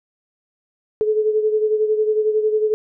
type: beating tone pair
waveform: sine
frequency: 428.7 / 439.7 Hz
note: A4 / A4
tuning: -45 / -1 cents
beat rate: 11 Hz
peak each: -16 / -23 dBFS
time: 1.01-2.74 s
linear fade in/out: 0 ms
effects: none